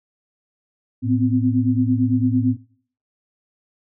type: tone cluster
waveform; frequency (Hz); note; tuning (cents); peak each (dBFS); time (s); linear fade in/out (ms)
sine; 110.3 / 251.2 / 260.1; A2 / B3 / C4; +5 / +30 / -10; -20; 1.02-2.57; 50
effects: noise-tail reverb RT60 0.5 s tail -19 dB re dry